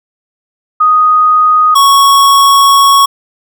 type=tone pair in turn; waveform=sine / square; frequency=1244.5 / 1108.7 Hz; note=D#6 / C#6; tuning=0 / 0 cents; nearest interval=major second; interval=200 cents; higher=first; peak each=-4 dBFS; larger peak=neither; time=0.8-1.75 / 1.75-3.06 s; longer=second; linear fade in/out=10 ms; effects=none